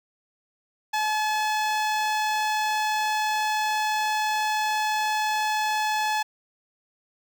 sawtooth tone with notch filter, 857 Hz, A5, 46 cents flat, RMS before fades -25 dBFS, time 0.93-6.23 s, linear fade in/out 10 ms, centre 11000 Hz, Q 0.94, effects none

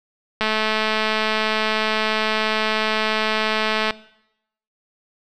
click train, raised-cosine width 0.3 ms, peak -5 dBFS, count 760, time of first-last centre 0.41-3.908 s, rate 217 Hz, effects noise-tail reverb RT60 0.8 s tail -19 dB re dry

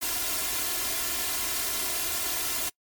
white noise with comb filter, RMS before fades -29 dBFS, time 0.01-2.7 s, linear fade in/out 20 ms, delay 2.9 ms, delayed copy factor +0.95, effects noise-tail reverb RT60 0.1 s tail -25 dB re dry + MP3 96 kbps

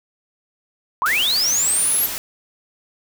sine linear sweep, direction up, 932.3 to 11840 Hz, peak -16 dBFS, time 1.02-2.06 s, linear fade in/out 0 ms
white noise, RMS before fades -27 dBFS, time 1.06-2.18 s, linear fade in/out 0 ms
effects none

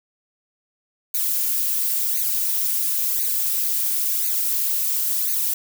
violet noise with flanger, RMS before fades -22 dBFS, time 1.14-5.54 s, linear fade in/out 5 ms, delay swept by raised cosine 0.46 to 5.36 ms, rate 0.96 Hz, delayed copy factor +0.9, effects none

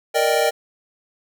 square chord, Eb major seventh, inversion second, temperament equal, 466.2 / 587.3 / 622.3 / 784 Hz, Bb4 / D5 / Eb5 / G5, 0 / 0 / 0 / 0 cents, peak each -22 / -23 / -22 / -23 dBFS, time 0.14-0.51 s, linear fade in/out 20 ms, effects none

